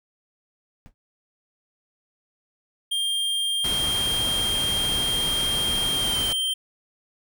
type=noise with exponential decay; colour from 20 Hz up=brown; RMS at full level=-38 dBFS; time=0.86-0.94 s; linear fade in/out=0 ms; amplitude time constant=17 ms
type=tone with pitch glide; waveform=square; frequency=3200 to 3141 Hz; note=G7 to G7; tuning=+35 to +3 cents; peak=-23 dBFS; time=2.91-6.54 s; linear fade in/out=10 ms; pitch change=-32 cents; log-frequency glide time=5.92-6.21 s
type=noise; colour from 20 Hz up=pink; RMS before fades=-31 dBFS; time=3.64-6.33 s; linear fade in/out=5 ms
effects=none